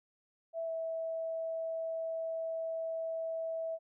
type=tone with pitch glide; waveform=sine; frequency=659.3 to 652.5 Hz; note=E5 to E5; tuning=0 to -18 cents; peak=-34 dBFS; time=0.53-3.79 s; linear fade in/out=50 ms; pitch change=-18 cents; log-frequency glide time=0.65-0.7 s; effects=none